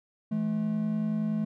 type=tone pair together; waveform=triangle; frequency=164.81 / 215.3 Hz; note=E3 / A3; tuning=0 / -37 cents; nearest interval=perfect fourth; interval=463 cents; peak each=-31 / -25 dBFS; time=0.31-1.45 s; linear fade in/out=10 ms; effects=none